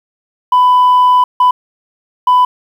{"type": "tone bursts at uneven times", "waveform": "sine", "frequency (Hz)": 997, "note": "B5", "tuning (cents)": 16, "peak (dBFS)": -3, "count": 3, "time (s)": [[0.52, 1.24], [1.4, 1.51], [2.27, 2.45]], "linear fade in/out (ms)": 5, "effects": ["tanh soft clip ceiling -4 dBFS", "7-bit"]}